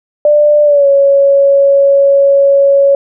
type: tone with pitch glide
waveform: sine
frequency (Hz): 593 to 556.5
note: D5 to C#5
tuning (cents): +17 to +7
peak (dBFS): -4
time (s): 0.25-2.95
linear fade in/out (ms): 2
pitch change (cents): -110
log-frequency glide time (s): 0.64-0.87
effects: none